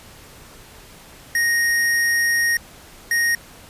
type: tone pair in turn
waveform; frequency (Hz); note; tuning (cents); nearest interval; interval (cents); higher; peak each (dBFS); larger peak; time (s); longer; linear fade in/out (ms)
square; 1867 / 1867; A#6 / A#6; +2 / +2; unison; 0; neither; -17 / -17; neither; 1.35-2.57 / 3.11-3.35; first; 2
effects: pink hiss -44 dBFS RMS until 3.69 s + resampled to 32000 Hz